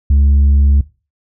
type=tone; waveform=sine; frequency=70.3 Hz; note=C#2; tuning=25 cents sharp; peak=-4 dBFS; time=0.1-0.81 s; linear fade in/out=5 ms; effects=noise-tail reverb RT60 0.3 s tail -19 dB re dry + tanh soft clip ceiling -6 dBFS